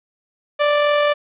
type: tone with amplitude modulation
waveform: sawtooth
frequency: 587.3 Hz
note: D5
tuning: in tune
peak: -9 dBFS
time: 0.59-1.14 s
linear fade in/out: 20 ms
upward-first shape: sine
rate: 43.8 Hz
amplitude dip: 25%
effects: resampled to 8000 Hz + 8-bit